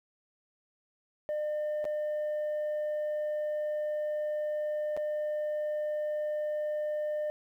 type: tone with dropouts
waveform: sine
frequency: 603 Hz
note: D5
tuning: 46 cents sharp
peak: -27 dBFS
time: 1.29-7.3 s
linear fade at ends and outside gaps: 0 ms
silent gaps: 1.843-1.852 / 4.966-4.974 s
effects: tanh soft clip ceiling -29 dBFS + 11-bit